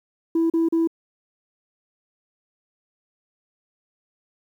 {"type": "tone bursts", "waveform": "sine", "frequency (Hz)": 329.6, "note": "E4", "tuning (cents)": 0, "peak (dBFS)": -15, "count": 3, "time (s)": [0.35, 0.874], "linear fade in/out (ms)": 5, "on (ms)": 150, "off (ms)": 37, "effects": ["tanh soft clip ceiling -15 dBFS", "9-bit"]}